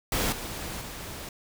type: noise with level steps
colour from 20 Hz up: pink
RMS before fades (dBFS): -27 / -36 / -39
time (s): 0.12-1.29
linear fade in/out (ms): 2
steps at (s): 0.32 / 0.81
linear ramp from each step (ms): 5
effects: none